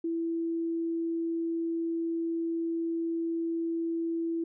sine tone, 332 Hz, E4, 12 cents sharp, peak -28 dBFS, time 0.04-4.44 s, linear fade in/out 5 ms, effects none

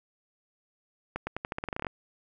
accelerating click train, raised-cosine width 0.5 ms, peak -17 dBFS, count 14, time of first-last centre 1.16-1.868 s, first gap 110 ms, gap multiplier 0.87, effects none

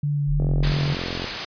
sine tone with vibrato, 144.8 Hz, D3, 24 cents flat, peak -20 dBFS, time 0.03-0.94 s, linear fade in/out 5 ms, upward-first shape sine, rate 3.4 Hz, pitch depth 15 cents each way
sine tone, 41.5 Hz, E1, 12 cents sharp, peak -21 dBFS, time 0.26-0.75 s, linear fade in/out 50 ms
click train, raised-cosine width 2 ms, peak -16 dBFS, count 38, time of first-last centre 0.4-1.243 s, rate 43.9 Hz
white noise, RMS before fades -26 dBFS, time 0.63-1.45 s, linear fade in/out 5 ms
effects resampled to 11025 Hz

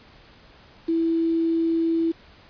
sine tone with quantisation, 329.6 Hz, E4, in tune, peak -19 dBFS, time 0.88-2.12 s, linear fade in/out 10 ms, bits 7, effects pink hiss -51 dBFS RMS until 2.49 s + resampled to 11025 Hz

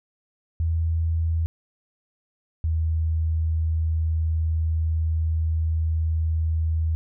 sine tone pair in turn, 81.8 / 80.26 Hz, E2 / E2, -13 / -46 cents, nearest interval unison, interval 33 cents, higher first, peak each -20 dBFS, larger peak neither, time 0.6-1.46 / 2.64-6.95 s, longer second, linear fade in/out 0 ms, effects none

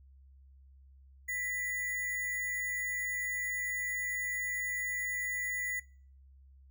sine tone with sample-and-hold, 1975.5 Hz, B6, in tune, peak -33 dBFS, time 1.28-5.8 s, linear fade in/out 10 ms, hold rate 8820 Hz, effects noise-tail reverb RT60 0.5 s tail -23 dB re dry + added 67 Hz sine -55 dBFS peak until 6.7 s

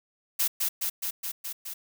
blue noise with echo, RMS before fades -25 dBFS, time 0.39-0.48 s, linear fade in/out 10 ms, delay 210 ms, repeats 6, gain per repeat -2 dB, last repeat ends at 1.74 s, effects none

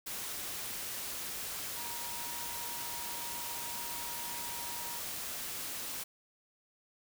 sine tone in noise, 947 Hz, A#5, 27 cents sharp, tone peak -46 dBFS, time 1.76-4.99 s, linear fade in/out 10 ms, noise white, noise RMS -40 dBFS, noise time 0.06-6.04 s, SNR -9 dB, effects none

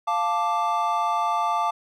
triangle chord, D minor, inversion first, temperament equal, 698.5 / 880 / 1174.7 Hz, F5 / A5 / D6, 0 / 0 / 0 cents, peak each -25 / -23 / -23 dBFS, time 0.07-1.71 s, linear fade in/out 10 ms, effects none

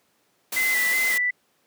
white noise, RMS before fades -29 dBFS, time 0.52-1.18 s, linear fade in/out 5 ms
sine tone with vibrato, 2013 Hz, B6, 33 cents sharp, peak -20 dBFS, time 0.56-1.31 s, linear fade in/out 10 ms, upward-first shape square, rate 2.7 Hz, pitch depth 32 cents each way
effects pink hiss -66 dBFS RMS until 1.66 s + high-pass 200 Hz 12 dB/octave

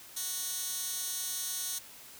15% pulse tone with high-pass filter, 370 Hz, F#4, in tune, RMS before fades -36 dBFS, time 0.16-1.79 s, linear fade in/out 10 ms, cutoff 6200 Hz, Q 0.85, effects white hiss -51 dBFS RMS until 2.19 s

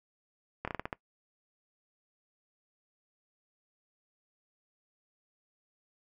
slowing click train, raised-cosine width 0.5 ms, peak -19 dBFS, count 7, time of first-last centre 0.65-0.928 s, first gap 26 ms, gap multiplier 1.23, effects noise-tail reverb RT60 0.1 s tail -21 dB re dry

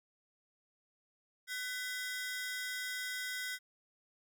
sawtooth ring-modulated tone, 1753 Hz, A6, 7 cents flat, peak -31 dBFS, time 1.47-3.59 s, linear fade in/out 50 ms, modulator 248 Hz, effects none

